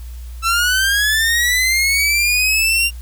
sawtooth linear sweep, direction up, 1318.5 to 2794 Hz, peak -10 dBFS, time 0.42-2.91 s, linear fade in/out 50 ms, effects added 60 Hz sine -28 dBFS peak until 3.01 s + white hiss -47 dBFS RMS until 3.01 s

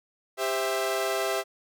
sawtooth chord, C major, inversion second, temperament equal with one note detuned, 397.7 / 523.3 / 659.3 Hz, G4 / C5 / E5, +25 / 0 / 0 cents, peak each -26 / -29 / -25 dBFS, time 0.37-1.44 s, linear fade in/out 50 ms, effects none

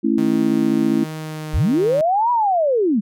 sine chord, A major, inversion none, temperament just, 220 / 275 / 330 Hz, A3 / C#4 / E4, 0 / -14 / +2 cents, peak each -19 dBFS, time 0.03-1.05 s, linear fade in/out 20 ms
sawtooth tone with vibrato, 155.56 Hz, D#3, in tune, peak -23 dBFS, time 0.18-2.01 s, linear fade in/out 0 ms, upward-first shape triangle, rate 1.3 Hz, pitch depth 15 cents each way
sine linear two-way sweep, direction up then down, 32.7 to 987.8 to 186.4 Hz, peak -14 dBFS, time 1.53-3.01 s, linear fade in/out 20 ms, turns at 2.31 s
effects none

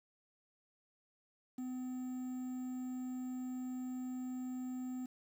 triangle tone with quantisation, 253.9 Hz, B3, 48 cents sharp, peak -37 dBFS, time 1.58-5.06 s, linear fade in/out 5 ms, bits 10, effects none

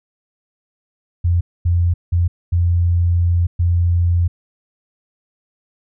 sine tone bursts at uneven times, 86.7 Hz, F2, 12 cents flat, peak -12 dBFS, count 5, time 1.24-1.41 / 1.65-1.94 / 2.12-2.28 / 2.52-3.47 / 3.59-4.28 s, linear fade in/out 10 ms, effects none

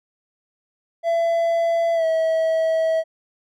triangle tone with pitch glide, 671 to 646.3 Hz, E5 to E5, +31 to -34 cents, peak -15 dBFS, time 1.03-3.04 s, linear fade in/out 50 ms, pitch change -65 cents, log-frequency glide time 1.94-2.05 s, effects none

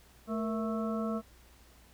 harmonic tone with a mistuned harmonic, 220 Hz, A3, in tune, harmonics 1 / 2 / 3 / 5 / 6, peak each -32 / -39 / -39 / -44 / -42 dBFS, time 0.27-1.22 s, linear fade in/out 50 ms, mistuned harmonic 2, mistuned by +100 cents, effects added 60 Hz sine -59 dBFS peak until 1.93 s + pink hiss -61 dBFS RMS until 1.93 s

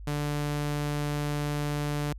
sawtooth tone, 146.83 Hz, D3, in tune, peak -24 dBFS, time 0.07-2.13 s, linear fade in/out 5 ms, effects added 50 Hz sine -39 dBFS peak until 2.18 s + resampled to 32000 Hz

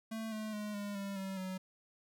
square tone with pitch steps, 222.4 / 216.1 / 209.9 / 203.9 / 198.14 / 192.5 / 187.02 Hz, A3 / A3 / G#3 / G#3 / G3 / G3 / F#3, +19 / -31 / +19 / -32 / +19 / -31 / +19 cents, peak -39 dBFS, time 0.11-1.58 s, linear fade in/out 10 ms, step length 210 ms, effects none

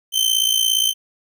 sawtooth tone with amplitude modulation, 3098 Hz, G7, 21 cents flat, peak -9 dBFS, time 0.12-0.94 s, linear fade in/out 50 ms, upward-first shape sine, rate 57.3 Hz, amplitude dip 75%, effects none

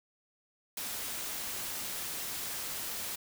white noise with ADSR envelope, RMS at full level -36 dBFS, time 0.77-3.16 s, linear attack 4 ms, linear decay 18 ms, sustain -2 dB, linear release 11 ms, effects none

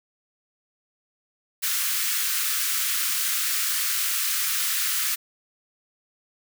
white high-pass noise, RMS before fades -25 dBFS, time 1.62-5.16 s, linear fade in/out 20 ms, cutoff 1200 Hz, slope 48 dB/octave, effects none

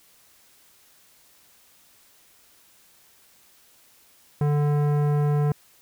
sine tone with tanh clipping, 146.83 Hz, D3, in tune, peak -21 dBFS, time 4.41-5.52 s, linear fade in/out 2 ms, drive 16 dB, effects white hiss -57 dBFS RMS until 5.81 s

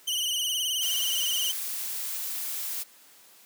sawtooth tone with vibrato, 2999 Hz, F#7, 23 cents sharp, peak -23 dBFS, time 0.07-1.52 s, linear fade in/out 10 ms, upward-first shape sine, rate 19 Hz, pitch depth 75 cents each way
blue noise, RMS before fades -33 dBFS, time 0.81-2.84 s, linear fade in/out 20 ms
effects white hiss -55 dBFS RMS until 3.45 s + high-pass 200 Hz 12 dB/octave

